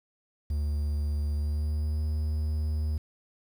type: tone with pitch glide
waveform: triangle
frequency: 73.7 to 76.52 Hz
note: D2 to D#2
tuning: +7 to -28 cents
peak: -24 dBFS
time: 0.5-2.98 s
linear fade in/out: 5 ms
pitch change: +65 cents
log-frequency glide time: 1.34-2.03 s
effects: 9-bit